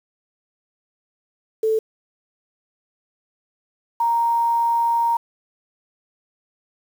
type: tone pair in turn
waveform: sine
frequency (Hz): 440 / 932.3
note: A4 / A#5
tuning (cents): 0 / 0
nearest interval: octave + minor second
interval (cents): 1300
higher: second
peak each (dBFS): -16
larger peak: neither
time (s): 1.63-1.79 / 4-5.17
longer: second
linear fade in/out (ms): 5
effects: 7-bit